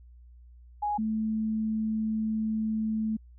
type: tone pair in turn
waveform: sine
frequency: 830.6 / 218.6 Hz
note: G#5 / A3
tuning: 0 / -11 cents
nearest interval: octave + major seventh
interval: 2311 cents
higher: first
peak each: -26 dBFS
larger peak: neither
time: 0.82-0.98 / 0.98-3.17 s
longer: second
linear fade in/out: 10 ms
effects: added 60 Hz sine -49 dBFS peak until 3.38 s